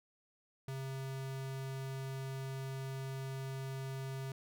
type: tone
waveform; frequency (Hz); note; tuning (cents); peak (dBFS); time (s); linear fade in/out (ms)
square; 133.9; C3; +40; -40; 0.68-4.32; 2
effects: none